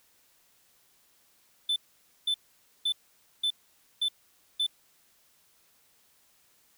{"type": "tone bursts", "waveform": "triangle", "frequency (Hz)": 3520, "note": "A7", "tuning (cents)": 0, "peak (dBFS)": -23, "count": 6, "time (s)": [1.69, 4.666], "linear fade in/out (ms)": 5, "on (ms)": 71, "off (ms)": 510, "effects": ["white hiss -65 dBFS RMS until 6.77 s"]}